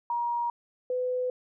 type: tone pair in turn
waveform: sine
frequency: 949 / 502.7 Hz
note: A#5 / B4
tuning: +31 / +31 cents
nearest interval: major seventh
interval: 1100 cents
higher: first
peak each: -26 dBFS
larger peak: neither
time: 0.1-0.5 / 0.9-1.3 s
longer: neither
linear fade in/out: 2 ms
effects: none